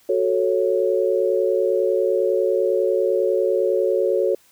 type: chord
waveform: sine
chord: F# minor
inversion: none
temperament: equal with one note detuned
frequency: 370 / 440 / 552.1 Hz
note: F#4 / A4 / C#5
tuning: 0 / 0 / -7 cents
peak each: -21 dBFS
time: 0.09-4.35 s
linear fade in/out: 5 ms
effects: white hiss -56 dBFS RMS until 4.51 s